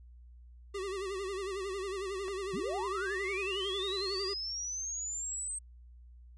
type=tone with vibrato; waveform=square; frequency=387.2 Hz; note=G4; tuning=21 cents flat; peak=-36 dBFS; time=0.74-4.34 s; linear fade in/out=10 ms; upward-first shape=sine; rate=11 Hz; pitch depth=84 cents each way
type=clicks; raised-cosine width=0.5 ms; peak=-34 dBFS; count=2; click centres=2.281 / 2.284 s
type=linear sweep; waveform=sine; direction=up; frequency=133.7 to 8372 Hz; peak=-35 dBFS; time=2.53-5.59 s; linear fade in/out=10 ms
effects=added 60 Hz sine -51 dBFS peak until 6.37 s + resampled to 22050 Hz